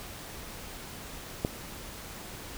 click, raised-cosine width 2 ms, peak -13 dBFS, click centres 1.449 s, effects pink hiss -43 dBFS RMS until 2.57 s

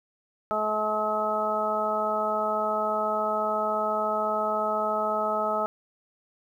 harmonic tone, 214.1 Hz, A3, 47 cents flat, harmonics 1 / 2 / 3 / 4 / 5 / 6, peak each -37 / -34 / -28 / -31 / -40 / -28 dBFS, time 0.51-5.66 s, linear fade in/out 0 ms, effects 10-bit

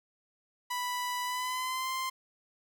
sawtooth tone with pitch glide, 987.8 to 1045.3 Hz, B5 to C6, 0 to -2 cents, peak -28 dBFS, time 0.7-2.1 s, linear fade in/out 10 ms, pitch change +98 cents, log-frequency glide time 1.23-1.91 s, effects none

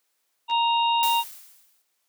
harmonic tone, 932.3 Hz, A#5, in tune, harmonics 1 / 3 / 4, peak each -20 / -27 / -30 dBFS, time 0.48-1.24 s, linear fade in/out 50 ms
clicks, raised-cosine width 0.2 ms, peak -25 dBFS, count 2, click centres 0.499 / 0.511 s
blue noise with exponential decay, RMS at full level -28 dBFS, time 1.03-1.82 s, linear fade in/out 0 ms, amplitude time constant 170 ms
effects white hiss -73 dBFS RMS until 2.08 s + high-pass 300 Hz 12 dB/octave

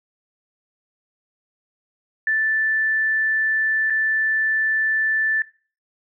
sine tone with dropouts, 1760 Hz, A6, in tune, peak -17 dBFS, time 2.27-5.42 s, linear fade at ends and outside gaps 2 ms, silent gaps 3.9-3.904 s, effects noise-tail reverb RT60 0.4 s tail -20 dB re dry

